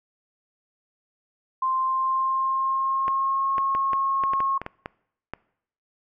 sine tone with pitch glide, 1046.5 to 1085.3 Hz, C6 to C#6, 0 to -37 cents, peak -21 dBFS, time 1.62-4.58 s, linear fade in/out 5 ms, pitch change +63 cents, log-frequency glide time 1.8-3.54 s
clicks, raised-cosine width 0.5 ms, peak -16 dBFS, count 11, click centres 3.081 / 3.582 / 3.75 / 3.933 / 4.237 / 4.335 / 4.404 / 4.616 / 4.664 / 4.859 / 5.336 s
effects noise-tail reverb RT60 0.7 s tail -23 dB re dry

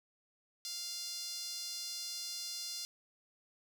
sawtooth tone with high-pass filter, 698.5 Hz, F5, in tune, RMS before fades -42 dBFS, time 0.65-2.85 s, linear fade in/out 0 ms, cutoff 4800 Hz, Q 3.3, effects none

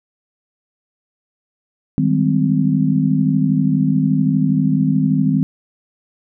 sine chord, Ab major seventh, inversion second, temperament just, 155.74 / 194.67 / 207.7 / 259.6 Hz, Eb3 / G3 / Ab3 / C4, +2 / -12 / 0 / -13 cents, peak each -17 / -19 / -22 / -17 dBFS, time 1.98-5.43 s, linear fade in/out 0 ms, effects none

